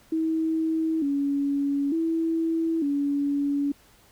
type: tone with pitch steps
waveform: sine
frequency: 321.1 / 281.6 / 327.3 / 284.1 Hz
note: E4 / C#4 / E4 / C#4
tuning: -45 / +27 / -12 / +43 cents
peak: -22 dBFS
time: 0.12-3.72 s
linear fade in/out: 5 ms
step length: 900 ms
effects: pink hiss -57 dBFS RMS until 4.11 s